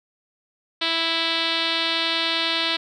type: tone with low-pass filter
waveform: 5% pulse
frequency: 329.6 Hz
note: E4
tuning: in tune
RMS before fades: -23 dBFS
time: 0.81-2.77 s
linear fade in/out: 10 ms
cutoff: 3900 Hz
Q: 3.5
effects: none